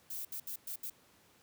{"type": "noise bursts at uneven times", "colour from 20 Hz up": "violet", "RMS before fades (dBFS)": -41, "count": 5, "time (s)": [[0.1, 0.25], [0.32, 0.4], [0.47, 0.56], [0.67, 0.76], [0.83, 0.9]], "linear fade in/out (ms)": 5, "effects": ["pink hiss -65 dBFS RMS until 1.42 s", "high-pass 100 Hz 12 dB/octave"]}